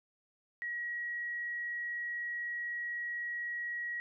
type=tone; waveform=sine; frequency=1908 Hz; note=A#6; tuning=40 cents sharp; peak=-35 dBFS; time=0.62-4 s; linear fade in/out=0 ms; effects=none